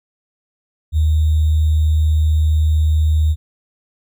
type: tone with sample-and-hold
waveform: sine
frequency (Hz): 77.78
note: D#2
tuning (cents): 0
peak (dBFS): -11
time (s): 0.92-3.36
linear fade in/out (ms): 50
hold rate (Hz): 3675
effects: none